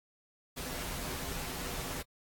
pink noise with comb filter, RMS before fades -39 dBFS, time 0.56-2.03 s, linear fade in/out 20 ms, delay 9.2 ms, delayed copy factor -0.6, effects AAC 64 kbps

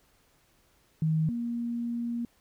sine tone pair in turn, 158 / 236.1 Hz, D#3 / A#3, +27 / +22 cents, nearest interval perfect fifth, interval 695 cents, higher second, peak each -23 / -29 dBFS, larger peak first, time 1.02-1.29 / 1.29-2.25 s, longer second, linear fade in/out 2 ms, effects pink hiss -66 dBFS RMS until 2.4 s

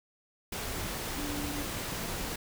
sine tone in noise, 290.9 Hz, D4, 16 cents flat, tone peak -37 dBFS, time 1.17-1.65 s, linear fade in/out 5 ms, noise pink, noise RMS -36 dBFS, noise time 0.52-2.36 s, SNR -4 dB, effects none

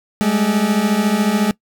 40% pulse beating tone pair, 200 / 214 Hz, G3 / A3, +35 / -48 cents, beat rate 14 Hz, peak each -18 / -15 dBFS, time 0.21-1.51 s, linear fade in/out 0 ms, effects noise-tail reverb RT60 0.1 s tail -21 dB re dry

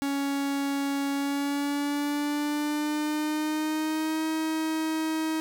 45% pulse tone with pitch glide, 279.1 to 316.9 Hz, C#4 to D#4, +12 to +32 cents, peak -26 dBFS, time 0.02-5.4 s, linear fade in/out 0 ms, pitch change +220 cents, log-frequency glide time 1.12-4.26 s, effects 10-bit

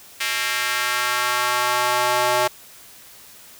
square tone with high-pass filter sweep, 123.47 Hz, B2, in tune, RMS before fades -21 dBFS, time 0.2-2.48 s, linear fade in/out 10 ms, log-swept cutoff 2100 to 670 Hz, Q 1.5, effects white hiss -45 dBFS RMS until 3.59 s

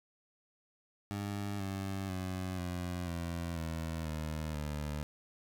20% pulse tone with pitch steps, 101.3 / 96.95 / 92.79 / 88.8 / 84.99 / 81.34 / 77.84 / 74.5 Hz, G#2 / G2 / F#2 / F2 / F2 / E2 / D#2 / D2, -43 / -19 / +5 / +29 / -47 / -23 / +1 / +25 cents, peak -31 dBFS, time 1.11-5.03 s, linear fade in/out 0 ms, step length 490 ms, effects none

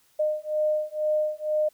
sine beating tone pair, 610 / 612.1 Hz, D#5 / D#5, -34 / -28 cents, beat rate 2.1 Hz, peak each -26 dBFS, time 0.19-1.69 s, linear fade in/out 10 ms, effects white hiss -63 dBFS RMS until 1.73 s

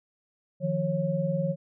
sine tone cluster, 154.5 / 174.5 / 549 Hz, D#3 / F3 / C#5, -12 / -1 / -17 cents, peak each -29 dBFS, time 0.6-1.56 s, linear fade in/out 50 ms, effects none

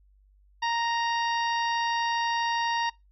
harmonic tone, 932.3 Hz, A#5, in tune, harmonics 1 / 2 / 3 / 4 / 5 / 6, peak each -26 / -32 / -36 / -38 / -40 / -42 dBFS, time 0.62-2.9 s, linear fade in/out 10 ms, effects noise-tail reverb RT60 0.2 s tail -23 dB re dry + added 49 Hz sine -57 dBFS peak until 3.11 s

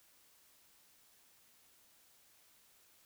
silence, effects white hiss -67 dBFS RMS until 3.05 s

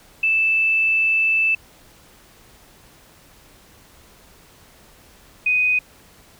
sine tone pair in turn, 2638 / 2496 Hz, E7 / D#7, +1 / +5 cents, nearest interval minor second, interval 96 cents, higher first, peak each -15 dBFS, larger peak neither, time 0.23-1.55 / 5.46-5.79 s, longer first, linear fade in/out 5 ms, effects pink hiss -50 dBFS RMS until 6.39 s

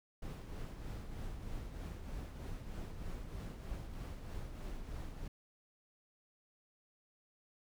brown noise with tremolo, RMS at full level -42 dBFS, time 0.22-5.28 s, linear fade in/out 5 ms, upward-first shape triangle, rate 3.2 Hz, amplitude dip 50%, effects none

